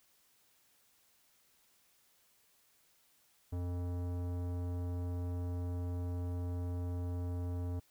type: tone with tanh clipping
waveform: sine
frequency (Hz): 88.4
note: F2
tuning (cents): +22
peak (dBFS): -37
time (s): 3.52-7.8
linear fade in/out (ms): 10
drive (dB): 17
effects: white hiss -70 dBFS RMS until 7.9 s